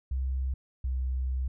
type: tone pair in turn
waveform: sine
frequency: 65.41 / 64.36 Hz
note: C2 / C2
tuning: 0 / -28 cents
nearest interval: unison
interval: 28 cents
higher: first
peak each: -27 dBFS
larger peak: neither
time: 0.11-0.54 / 0.84-1.48 s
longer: second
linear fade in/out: 5 ms
effects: none